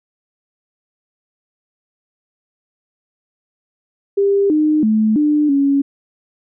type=tone with pitch steps; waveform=sine; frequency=398.6 / 305.8 / 217 / 298.5 / 278.9 Hz; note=G4 / D#4 / A3 / D4 / C#4; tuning=+29 / -30 / -24 / +28 / +11 cents; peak=-11 dBFS; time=4.17-5.82 s; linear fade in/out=10 ms; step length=330 ms; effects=none

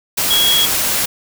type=tone in noise; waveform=sine; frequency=3322 Hz; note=G#7; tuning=in tune; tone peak=-12 dBFS; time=0.3-0.66 s; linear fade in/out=10 ms; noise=white; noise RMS=-17 dBFS; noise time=0.17-1.06 s; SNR=+2 dB; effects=none

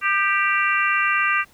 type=harmonic tone with a mistuned harmonic; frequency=392 Hz; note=G4; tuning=in tune; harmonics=3 / 4 / 5 / 6 / 7; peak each=-22 / -23 / -24 / -25 / -25 dBFS; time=0.01-1.45 s; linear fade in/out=50 ms; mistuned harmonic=3; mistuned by=+36 cents; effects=pink hiss -54 dBFS RMS until 1.53 s

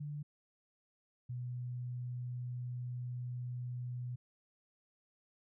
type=tone pair in turn; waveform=sine; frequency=146.83 / 123.47 Hz; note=D3 / B2; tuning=0 / 0 cents; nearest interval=minor third; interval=300 cents; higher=first; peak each=-39 / -38 dBFS; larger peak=second; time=0-0.23 / 1.29-4.16 s; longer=second; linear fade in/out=10 ms; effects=none

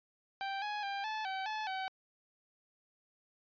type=tone with pitch steps; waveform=sawtooth; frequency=784 / 835 / 795 / 868 / 766 / 863 / 761 Hz; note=G5 / G#5 / G5 / A5 / G5 / A5 / F#5; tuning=0 / +9 / +24 / -24 / -40 / -34 / +48 cents; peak=-32 dBFS; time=0.41-1.88 s; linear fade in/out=0 ms; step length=210 ms; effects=resampled to 11025 Hz

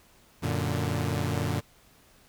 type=chord; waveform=sawtooth; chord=Gb augmented; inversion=none; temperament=equal; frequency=92.5 / 116.54 / 146.83 Hz; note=Gb2 / Bb2 / D3; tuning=0 / 0 / 0 cents; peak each=-27 dBFS; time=0.42-1.61 s; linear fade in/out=20 ms; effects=pink hiss -59 dBFS RMS until 2.28 s

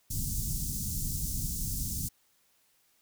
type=band-stop noise; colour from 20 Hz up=pink; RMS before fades=-33 dBFS; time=0.1-2.09 s; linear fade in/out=10 ms; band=200 to 6000 Hz; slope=24 dB/octave; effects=white hiss -69 dBFS RMS until 3.01 s

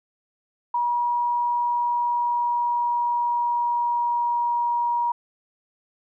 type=tone with pitch glide; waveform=sine; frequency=960 to 952.8 Hz; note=B5 to A#5; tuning=-49 to +38 cents; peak=-20 dBFS; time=0.74-5.12 s; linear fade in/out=5 ms; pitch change=-13 cents; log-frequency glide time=1.61-4.61 s; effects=none

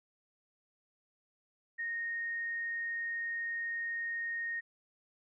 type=tone; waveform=sine; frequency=1856 Hz; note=A#6; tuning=8 cents flat; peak=-34 dBFS; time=1.78-4.61 s; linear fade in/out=20 ms; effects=none

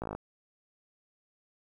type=slowing click train; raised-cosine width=1 ms; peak=-22 dBFS; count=8; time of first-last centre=0.02-0.15 s; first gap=17 ms; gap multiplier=1.03; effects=10-bit

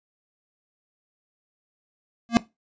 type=tone with exponential growth; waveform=square; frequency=233.1 Hz; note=A#3; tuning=in tune; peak=-10 dBFS; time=2.29-2.37 s; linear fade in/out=0 ms; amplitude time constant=17 ms; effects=noise-tail reverb RT60 0.2 s tail -18 dB re dry + resampled to 16000 Hz

